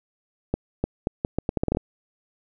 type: accelerating click train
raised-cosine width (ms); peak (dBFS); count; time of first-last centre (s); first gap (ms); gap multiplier
2; -9; 12; 0.54-1.771; 300; 0.77
effects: none